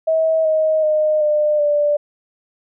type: tone with pitch steps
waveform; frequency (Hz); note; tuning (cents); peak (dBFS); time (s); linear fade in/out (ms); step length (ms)
sine; 642 / 628.1 / 614.4 / 601.1 / 588; E5 / D#5 / D#5 / D5 / D5; -46 / +16 / -22 / +40 / +2; -13; 0.07-1.97; 10; 380
effects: none